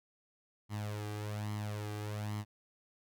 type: tone with flanger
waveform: sawtooth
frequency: 105 Hz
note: G#2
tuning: 19 cents sharp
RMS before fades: -39 dBFS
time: 0.69-2.45 s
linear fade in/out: 50 ms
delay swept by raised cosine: 0.96 to 2.56 ms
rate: 1.2 Hz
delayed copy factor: +0.65
effects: none